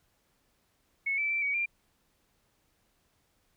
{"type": "tone with pitch steps", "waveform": "sine", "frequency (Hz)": [2199, 2319, 2339, 2259, 2382], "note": ["C#7", "D7", "D7", "C#7", "D7"], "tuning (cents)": [-14, -22, -8, 32, 24], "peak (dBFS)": -27, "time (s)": [1.06, 1.66], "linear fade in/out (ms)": 10, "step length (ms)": 120, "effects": ["pink hiss -72 dBFS RMS until 3.56 s"]}